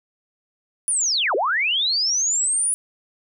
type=linear two-way sweep; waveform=sine; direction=down then up; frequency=9956 to 346.6 to 9956 Hz; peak=-18 dBFS; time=0.88-2.74 s; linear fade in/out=0 ms; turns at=1.35 s; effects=none